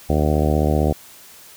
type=harmonic tone; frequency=75.6 Hz; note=D#2; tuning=49 cents flat; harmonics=1 / 2 / 3 / 4 / 5 / 6 / 7 / 8 / 9 / 10; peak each=-19 / -22 / -24 / -25 / -26 / -27 / -27 / -28 / -29 / -29 dBFS; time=0.09-0.93 s; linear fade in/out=10 ms; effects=white hiss -44 dBFS RMS until 1.56 s